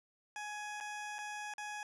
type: tone with dropouts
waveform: 20% pulse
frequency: 837 Hz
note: G#5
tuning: 13 cents sharp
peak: -36 dBFS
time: 0.36-1.83 s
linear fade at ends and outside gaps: 1 ms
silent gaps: 0.802-0.808 / 1.184-1.188 / 1.538-1.581 s
effects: resampled to 22050 Hz